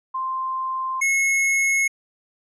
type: tone pair in turn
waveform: sine / square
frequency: 1046.5 / 2178 Hz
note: C6 / C#7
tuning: 0 / -31 cents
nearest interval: octave + minor second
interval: 1269 cents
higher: second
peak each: -23 / -18 dBFS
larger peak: second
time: 0.14-1.01 / 1.01-1.88 s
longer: neither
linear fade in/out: 10 ms
effects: resampled to 24000 Hz